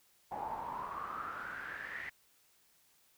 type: noise with band-pass filter sweep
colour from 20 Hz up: brown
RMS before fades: -42 dBFS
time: 0.31-2.1 s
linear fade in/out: 10 ms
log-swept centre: 800 to 2000 Hz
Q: 9.4
effects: white hiss -69 dBFS RMS until 3.17 s